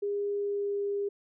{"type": "tone with pitch glide", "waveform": "sine", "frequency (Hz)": [406.4, 403.6], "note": ["G#4", "G#4"], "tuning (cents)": [-38, -49], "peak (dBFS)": -28, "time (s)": [0.02, 1.09], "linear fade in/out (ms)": 10, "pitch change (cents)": -11, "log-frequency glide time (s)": [0.33, 0.81], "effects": []}